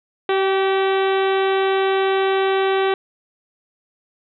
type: harmonic tone with a mistuned harmonic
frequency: 384.7 Hz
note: G4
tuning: 33 cents flat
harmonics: 1 / 2 / 3 / 4 / 5 / 6 / 7 / 8 / 9 / 10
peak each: -17 / -23 / -27 / -29 / -31 / -33 / -34 / -35 / -36 / -37 dBFS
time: 0.29-2.94 s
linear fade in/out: 2 ms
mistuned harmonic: 2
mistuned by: +19 cents
effects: none